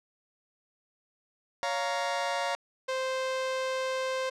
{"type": "chord", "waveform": "sawtooth", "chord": "Bb minor", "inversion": "first", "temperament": "just", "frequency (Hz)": [559.4, 699.2, 932.3], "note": ["Db5", "F5", "Bb5"], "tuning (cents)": [16, 2, 0], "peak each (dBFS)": -29, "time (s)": [1.63, 2.55], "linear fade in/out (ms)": 0}
{"type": "tone", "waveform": "sawtooth", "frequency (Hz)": 522, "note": "C5", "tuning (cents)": -4, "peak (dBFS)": -25, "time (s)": [2.88, 4.3], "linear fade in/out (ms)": 10}
{"effects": ["low-pass 6000 Hz 12 dB/octave"]}